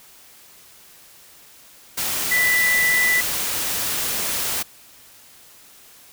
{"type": "tone in noise", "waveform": "sine", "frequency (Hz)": 1982, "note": "B6", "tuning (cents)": 6, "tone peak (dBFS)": -16, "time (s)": [2.31, 3.21], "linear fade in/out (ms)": 10, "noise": "white", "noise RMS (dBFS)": -24, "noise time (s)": [1.97, 4.63], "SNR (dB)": 5, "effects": ["white hiss -48 dBFS RMS until 6.12 s"]}